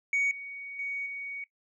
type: tone with level steps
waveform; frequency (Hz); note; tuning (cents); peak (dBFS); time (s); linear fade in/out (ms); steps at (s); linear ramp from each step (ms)
sine; 2240; C#7; +18; -22 / -38 / -31 / -35; 0.13-1.44; 2; 0.31 / 0.79 / 1.06; 2
effects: noise-tail reverb RT60 0.1 s tail -18 dB re dry + tanh soft clip ceiling -22 dBFS